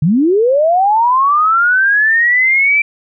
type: linear sweep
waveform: sine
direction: up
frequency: 136.7 to 2349 Hz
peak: -8 dBFS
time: 0.02-2.82 s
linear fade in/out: 5 ms
effects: none